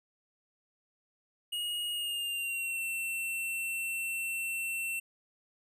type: tone with pitch glide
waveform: square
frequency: 2877 to 2700 Hz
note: F#7 to E7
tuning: -49 to +41 cents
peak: -33 dBFS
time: 1.52-5 s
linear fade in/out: 10 ms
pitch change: -110 cents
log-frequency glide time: 1.91-2.82 s
effects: none